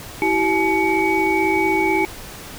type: tone cluster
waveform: sine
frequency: 328.3 / 384.3 / 854 / 2249 Hz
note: E4 / G4 / G#5 / C#7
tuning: -7 / -34 / +48 / +24 cents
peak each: -21 dBFS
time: 0.22-2.05 s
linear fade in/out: 0 ms
effects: pink hiss -36 dBFS RMS until 2.58 s